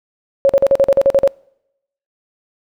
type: tone bursts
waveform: sine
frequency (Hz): 550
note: C#5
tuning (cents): -14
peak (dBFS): -7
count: 10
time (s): 0.45-1.276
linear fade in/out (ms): 0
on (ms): 43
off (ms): 44
effects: noise-tail reverb RT60 0.8 s tail -26 dB re dry